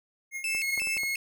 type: tone with tremolo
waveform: square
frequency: 2147 Hz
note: C7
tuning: 44 cents sharp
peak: -32 dBFS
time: 0.31-0.99 s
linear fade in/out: 50 ms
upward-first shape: triangle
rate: 5.2 Hz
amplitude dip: 90%
type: tone with vibrato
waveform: 40% pulse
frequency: 2391 Hz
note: D7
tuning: 30 cents sharp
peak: -27 dBFS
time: 0.44-1.16 s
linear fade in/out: 2 ms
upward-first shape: square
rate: 2.8 Hz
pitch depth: 170 cents each way
type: clicks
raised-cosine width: 1 ms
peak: -29 dBFS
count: 6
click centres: 0.549 / 0.777 / 0.819 / 0.872 / 0.968 / 1.034 s
effects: none